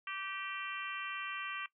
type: harmonic tone with a mistuned harmonic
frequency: 388.3 Hz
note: G4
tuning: 16 cents flat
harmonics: 3 / 4 / 5 / 6 / 7 / 8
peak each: -43 / -46 / -47 / -46 / -45 / -49 dBFS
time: 0.07-1.66 s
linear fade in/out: 2 ms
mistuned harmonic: 6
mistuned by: +22 cents
effects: noise-tail reverb RT60 0.1 s tail -18 dB re dry